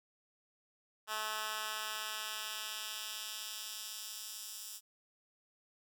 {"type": "tone with high-pass filter sweep", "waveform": "10% pulse", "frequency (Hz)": 215.8, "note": "A3", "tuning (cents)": -33, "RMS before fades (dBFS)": -42, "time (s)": [1.07, 4.81], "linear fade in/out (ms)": 50, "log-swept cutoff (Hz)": [1200, 6600], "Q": 0.88, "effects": []}